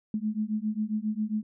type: beating tone pair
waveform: sine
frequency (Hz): 210.7 / 218.1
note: G#3 / A3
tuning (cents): +25 / -15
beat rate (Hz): 7.4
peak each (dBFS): -30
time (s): 0.14-1.43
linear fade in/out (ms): 2
effects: none